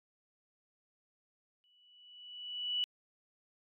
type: tone with exponential growth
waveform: sine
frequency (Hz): 2954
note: F#7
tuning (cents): -3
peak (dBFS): -29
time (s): 1.64-2.84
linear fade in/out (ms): 0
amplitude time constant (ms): 260
effects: AAC 48 kbps